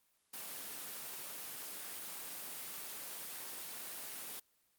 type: high-pass noise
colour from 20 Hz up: white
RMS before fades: -45 dBFS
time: 0.33-4.4 s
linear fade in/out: 10 ms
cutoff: 170 Hz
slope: 12 dB/octave
effects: white hiss -75 dBFS RMS until 4.78 s + Opus 24 kbps